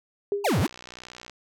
sine tone with exponential decay, 404.3 Hz, G#4, 46 cents flat, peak -20 dBFS, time 0.32-0.65 s, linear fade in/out 1 ms, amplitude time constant 70 ms
square exponential two-way sweep, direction down then up, 987.8 to 80.6 to 429.2 Hz, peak -21 dBFS, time 0.44-0.67 s, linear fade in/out 10 ms, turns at 0.6 s
click train, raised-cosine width 0.2 ms, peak -24 dBFS, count 45, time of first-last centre 0.58-1.297 s, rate 61.4 Hz
effects none

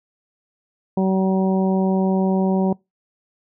harmonic tone, 189.8 Hz, F#3, 44 cents sharp, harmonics 1 / 2 / 3 / 4 / 5, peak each -17 / -23 / -27 / -29 / -31 dBFS, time 0.97-2.73 s, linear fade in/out 5 ms, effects noise-tail reverb RT60 0.2 s tail -24 dB re dry

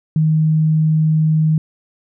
sine tone, 156.7 Hz, D#3, 13 cents sharp, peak -11 dBFS, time 0.16-1.58 s, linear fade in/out 2 ms, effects none

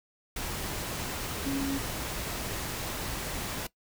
sine tone in noise, 274.9 Hz, C#4, 14 cents flat, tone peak -29 dBFS, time 1.46-1.78 s, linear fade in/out 5 ms, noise pink, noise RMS -35 dBFS, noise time 0.36-3.67 s, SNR +3 dB, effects noise-tail reverb RT60 0.1 s tail -19 dB re dry

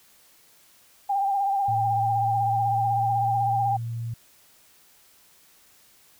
sine tone with vibrato, 793 Hz, G5, 20 cents sharp, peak -21 dBFS, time 1.09-3.77 s, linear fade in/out 10 ms, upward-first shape triangle, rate 16 Hz, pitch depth 51 cents each way
sine tone with pitch glide, 112.1 to 116.12 Hz, A2 to A#2, +33 to -6 cents, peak -28 dBFS, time 1.68-4.14 s, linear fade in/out 5 ms, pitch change +61 cents, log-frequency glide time 2.04-3.58 s
effects white hiss -57 dBFS RMS until 6.19 s

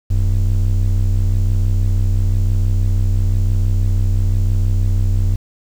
triangle ring-modulated tone, 64 Hz, C2, 38 cents flat, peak -7 dBFS, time 0.1-5.36 s, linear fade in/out 10 ms, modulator 30.5 Hz, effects 7-bit

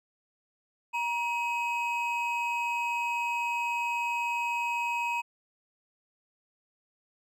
triangle tone pair together, 948.1 / 2540 Hz, A#5 / D#7, +29 / +35 cents, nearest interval octave + perfect fourth, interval 1706 cents, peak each -28 / -30 dBFS, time 0.93-5.22 s, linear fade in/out 20 ms, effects none

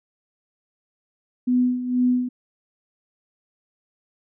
sine tone with tremolo, 249.2 Hz, B3, 16 cents sharp, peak -15 dBFS, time 1.47-2.29 s, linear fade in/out 10 ms, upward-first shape sine, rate 2.1 Hz, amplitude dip 70%, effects none

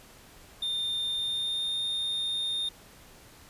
triangle tone with pitch glide, 3620 to 3652 Hz, A7 to A#7, +48 to -36 cents, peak -27 dBFS, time 0.62-2.69 s, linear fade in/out 5 ms, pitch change +16 cents, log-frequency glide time 1.11-1.79 s, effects pink hiss -53 dBFS RMS until 3.49 s + resampled to 32000 Hz

